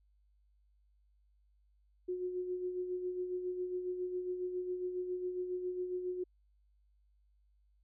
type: tone with tremolo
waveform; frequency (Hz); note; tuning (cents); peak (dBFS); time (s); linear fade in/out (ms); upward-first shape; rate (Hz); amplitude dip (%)
sine; 362.9; F#4; -34; -33; 2.08-6.24; 10; sine; 7.3; 50
effects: added 50 Hz sine -67 dBFS peak until 7.83 s